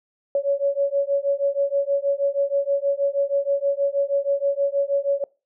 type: beating tone pair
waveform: sine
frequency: 557 / 563.3 Hz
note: C#5 / C#5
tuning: +8 / +28 cents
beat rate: 6.3 Hz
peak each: -22 dBFS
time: 0.35-5.24 s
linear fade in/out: 2 ms
effects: noise-tail reverb RT60 0.3 s tail -24 dB re dry